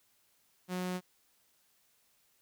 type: tone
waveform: sawtooth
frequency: 182 Hz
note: F#3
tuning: 28 cents flat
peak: -30 dBFS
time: 0.68-1.01 s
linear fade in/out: 50 ms
effects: white hiss -71 dBFS RMS until 2.41 s